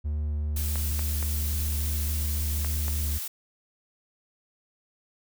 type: tone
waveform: triangle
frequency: 74.7 Hz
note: D2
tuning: 30 cents sharp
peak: -24 dBFS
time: 0.04-3.19 s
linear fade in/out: 20 ms
type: noise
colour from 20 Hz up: blue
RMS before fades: -34 dBFS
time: 0.56-3.28 s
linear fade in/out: 5 ms
type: clicks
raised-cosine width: 0.5 ms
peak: -22 dBFS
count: 5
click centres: 0.757 / 0.993 / 1.227 / 2.647 / 2.882 s
effects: none